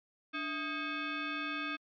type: tone with frequency modulation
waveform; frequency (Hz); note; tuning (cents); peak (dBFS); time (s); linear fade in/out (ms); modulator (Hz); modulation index
sine; 659; E5; -1; -34; 0.33-1.77; 20; 952; 2.7
effects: MP3 96 kbps